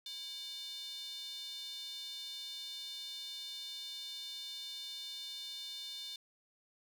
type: tone with high-pass filter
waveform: square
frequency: 326.6 Hz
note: E4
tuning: 16 cents flat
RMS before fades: -45 dBFS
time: 0.06-6.16 s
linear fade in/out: 2 ms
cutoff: 3800 Hz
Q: 9.9
effects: none